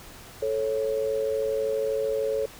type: tone pair together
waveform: sine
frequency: 438.3 / 551 Hz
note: A4 / C#5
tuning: -7 / -11 cents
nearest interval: major third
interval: 396 cents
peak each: -26 / -27 dBFS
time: 0.42-2.46 s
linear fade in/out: 5 ms
effects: pink hiss -46 dBFS RMS until 2.59 s